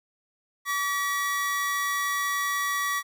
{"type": "tone pair together", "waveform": "45% pulse", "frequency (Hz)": [1143.9, 1930], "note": ["D6", "B6"], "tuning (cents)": [-46, -40], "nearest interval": "major sixth", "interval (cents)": 906, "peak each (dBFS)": -28, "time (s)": [0.65, 3.03], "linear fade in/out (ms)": 50, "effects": []}